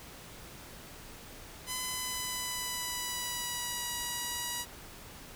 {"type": "tone with pitch glide", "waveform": "5% pulse", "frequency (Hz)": [1011, 965.9], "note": ["B5", "B5"], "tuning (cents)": [40, -39], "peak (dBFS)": -22, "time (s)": [1.66, 4.66], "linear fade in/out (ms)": 50, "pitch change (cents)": -79, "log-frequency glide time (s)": [1.87, 3.89], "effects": ["pink hiss -49 dBFS RMS until 5.35 s"]}